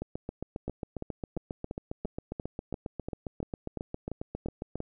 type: two click trains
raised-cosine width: 2 ms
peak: -21 / -21 dBFS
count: 13 / 36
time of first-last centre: 0.68-4.804 / 0.02-4.756 s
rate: 2.91 / 7.39 Hz
effects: none